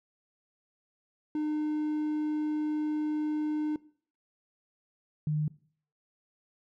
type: tone pair in turn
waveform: triangle / sine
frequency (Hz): 303.7 / 151.85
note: D#4 / D#3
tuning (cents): -42 / -42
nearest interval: octave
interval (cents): 1200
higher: first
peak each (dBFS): -26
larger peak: neither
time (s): 1.35-3.76 / 5.27-5.48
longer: first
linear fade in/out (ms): 2
effects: noise-tail reverb RT60 0.5 s tail -20 dB re dry